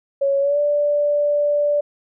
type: tone with pitch glide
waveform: sine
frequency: 554.4 to 585 Hz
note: C#5 to D5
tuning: 0 to -7 cents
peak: -15 dBFS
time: 0.21-1.81 s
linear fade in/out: 10 ms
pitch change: +93 cents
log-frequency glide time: 0.4-0.59 s
effects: none